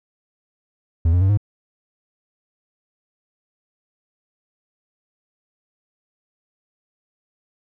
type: tone with pitch steps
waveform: triangle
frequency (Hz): 82.4 / 88.83 / 95.75 / 103.22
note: E2 / F2 / G2 / G#2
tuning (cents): 0 / +30 / -40 / -10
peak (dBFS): -11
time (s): 1.05-1.374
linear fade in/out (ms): 5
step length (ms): 81
effects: none